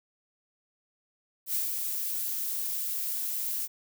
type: noise with ADSR envelope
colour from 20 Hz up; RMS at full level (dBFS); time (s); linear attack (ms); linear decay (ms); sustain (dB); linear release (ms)
violet; -28; 1.46-3.68; 85; 130; -4; 36
effects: none